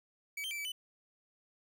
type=tone with pitch steps; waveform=45% pulse; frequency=2282 / 3139 / 2335 / 2296 / 3007 Hz; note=C#7 / G7 / D7 / D7 / F#7; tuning=+50 / +2 / -11 / -40 / +27 cents; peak=-37 dBFS; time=0.37-0.72 s; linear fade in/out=5 ms; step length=70 ms; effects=none